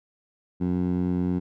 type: tone with band-pass filter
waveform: 15% pulse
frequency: 89.6 Hz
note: F2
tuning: 45 cents sharp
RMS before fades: -25 dBFS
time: 0.6-1.4 s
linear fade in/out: 20 ms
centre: 210 Hz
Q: 1.4
effects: none